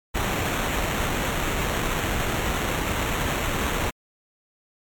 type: noise with sample-and-hold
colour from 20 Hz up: pink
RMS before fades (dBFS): -25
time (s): 0.14-3.91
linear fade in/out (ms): 20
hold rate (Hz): 4900
effects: MP3 96 kbps